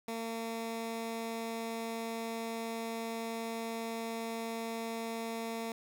15% pulse tone, 227.6 Hz, A#3, 41 cents flat, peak -30 dBFS, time 0.08-5.72 s, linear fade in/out 2 ms, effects none

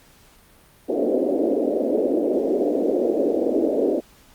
pink band-pass noise, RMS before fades -21 dBFS, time 0.88-4.01 s, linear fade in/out 20 ms, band 260 to 600 Hz, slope 48 dB/octave, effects pink hiss -53 dBFS RMS until 4.34 s + Opus 48 kbps

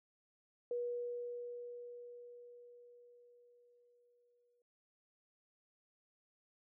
sine tone with exponential decay, 483.1 Hz, B4, 38 cents flat, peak -35 dBFS, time 0.71-4.62 s, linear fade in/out 2 ms, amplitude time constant 850 ms, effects none

